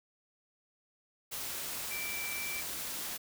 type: tone in noise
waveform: sine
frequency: 2335 Hz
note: D7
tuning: 11 cents flat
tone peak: -38 dBFS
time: 1.9-2.62 s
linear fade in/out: 20 ms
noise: white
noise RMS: -39 dBFS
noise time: 1.31-3.18 s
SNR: -2 dB
effects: none